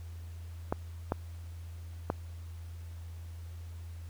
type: clicks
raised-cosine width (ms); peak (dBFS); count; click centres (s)
1; -15; 3; 0.725 / 1.121 / 2.101
effects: added 84 Hz sine -41 dBFS peak until 4.09 s + pink hiss -60 dBFS RMS until 4.09 s